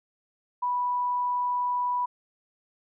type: tone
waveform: sine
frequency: 984 Hz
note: B5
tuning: 7 cents flat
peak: -24 dBFS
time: 0.62-2.06 s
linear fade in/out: 10 ms
effects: none